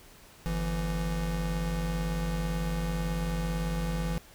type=tone pair together; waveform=square; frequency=49.68 / 167.1 Hz; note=G1 / E3; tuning=+24 / +24 cents; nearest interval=octave + major sixth; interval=2100 cents; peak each=-32 / -32 dBFS; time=0.46-4.18 s; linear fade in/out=0 ms; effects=pink hiss -54 dBFS RMS until 4.34 s